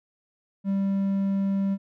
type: tone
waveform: triangle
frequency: 196 Hz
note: G3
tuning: in tune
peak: -20 dBFS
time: 0.64-1.78 s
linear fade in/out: 50 ms
effects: none